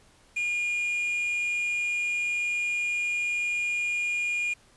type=tone with quantisation; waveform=triangle; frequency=2427 Hz; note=D#7; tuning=44 cents flat; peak=-24 dBFS; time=0.36-4.54 s; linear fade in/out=10 ms; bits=7; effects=pink hiss -59 dBFS RMS until 4.76 s + resampled to 24000 Hz